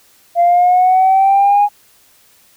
sine exponential sweep, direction up, 687 to 828 Hz, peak -6 dBFS, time 0.35-1.69 s, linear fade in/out 50 ms, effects tanh soft clip ceiling -4 dBFS + white hiss -50 dBFS RMS until 2.56 s

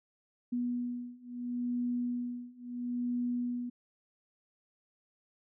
sine beating tone pair, 243.4 / 244.14 Hz, B3 / B3, -25 / -20 cents, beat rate 0.74 Hz, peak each -36 / -35 dBFS, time 0.52-3.7 s, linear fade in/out 10 ms, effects none

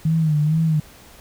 sine tone with vibrato, 155.56 Hz, D#3, in tune, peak -15 dBFS, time 0.05-0.8 s, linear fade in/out 5 ms, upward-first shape sine, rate 2.2 Hz, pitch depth 78 cents each way, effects pink hiss -46 dBFS RMS until 1.2 s

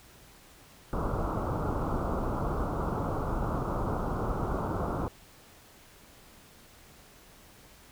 pink low-pass noise, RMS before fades -31 dBFS, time 0.93-5.08 s, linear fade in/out 0 ms, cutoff 1400 Hz, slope 96 dB/octave, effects pink hiss -55 dBFS RMS until 7.91 s

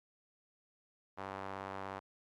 sawtooth tone with band-pass filter, 96.9 Hz, G2, 20 cents flat, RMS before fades -44 dBFS, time 1.17-2 s, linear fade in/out 20 ms, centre 980 Hz, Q 1.4, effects Opus 48 kbps

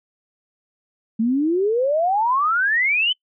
sine exponential sweep, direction up, 216.2 to 3080 Hz, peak -16 dBFS, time 1.19-3.13 s, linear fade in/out 10 ms, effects noise-tail reverb RT60 0.1 s tail -24 dB re dry

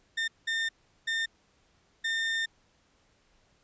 30% pulse tone bursts at uneven times, 1812 Hz, A#6, 50 cents flat, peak -25 dBFS, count 4, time 0.17-0.28 / 0.47-0.69 / 1.07-1.26 / 2.04-2.46 s, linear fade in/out 10 ms, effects pink hiss -67 dBFS RMS until 3.63 s + resampled to 16000 Hz

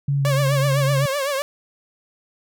sine tone with pitch glide, 140.6 to 137.31 Hz, C#3 to C#3, +25 to -16 cents, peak -17 dBFS, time 0.08-1.06 s, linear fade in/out 5 ms, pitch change -41 cents, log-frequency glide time 0.18-0.23 s
sawtooth tone with vibrato, 558 Hz, C#5, 11 cents sharp, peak -17 dBFS, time 0.25-1.42 s, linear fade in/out 0 ms, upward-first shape triangle, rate 7.9 Hz, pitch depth 110 cents each way
effects none

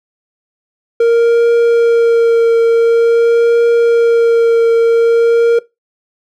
triangle tone with vibrato, 464.4 Hz, A#4, 7 cents flat, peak -4 dBFS, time 1-5.59 s, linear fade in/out 5 ms, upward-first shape triangle, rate 0.47 Hz, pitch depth 16 cents each way, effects noise-tail reverb RT60 0.2 s tail -20 dB re dry

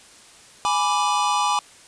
square chord, G# diminished, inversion none, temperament equal, 830.6 / 987.8 / 1174.7 Hz, G#5 / B5 / D6, 0 / 0 / 0 cents, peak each -24 dBFS, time 0.65-1.59 s, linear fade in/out 0 ms, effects white hiss -48 dBFS RMS until 1.87 s + resampled to 22050 Hz

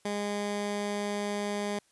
15% pulse tone, 205.1 Hz, G#3, 21 cents flat, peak -24 dBFS, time 0.05-1.79 s, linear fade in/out 5 ms, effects white hiss -67 dBFS RMS until 1.91 s + resampled to 24000 Hz

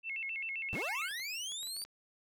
sine tone with vibrato, 2407 Hz, D7, 42 cents sharp, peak -36 dBFS, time 0.03-1.1 s, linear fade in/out 50 ms, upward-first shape square, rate 7.6 Hz, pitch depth 180 cents each way
25% pulse linear sweep, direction up, 73.4 to 4699 Hz, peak -34 dBFS, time 0.73-1.84 s, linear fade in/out 0 ms
clicks, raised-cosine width 0.2 ms, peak -37 dBFS, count 8, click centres 1.111 / 1.198 / 1.52 / 1.63 / 1.672 / 1.766 / 1.818 / 1.85 s
effects none

